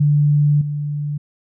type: tone with level steps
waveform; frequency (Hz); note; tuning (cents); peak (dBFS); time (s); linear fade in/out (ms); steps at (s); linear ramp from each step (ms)
sine; 146.83; D3; 0; -11 / -20; 0-1.18; 10; 0.61; 5
effects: none